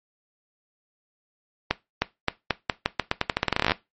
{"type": "accelerating click train", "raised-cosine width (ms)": 0.3, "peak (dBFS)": -4, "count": 23, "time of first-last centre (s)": [1.71, 3.719], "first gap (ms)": 310, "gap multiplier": 0.85, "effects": ["noise-tail reverb RT60 0.2 s tail -18 dB re dry", "MP3 32 kbps"]}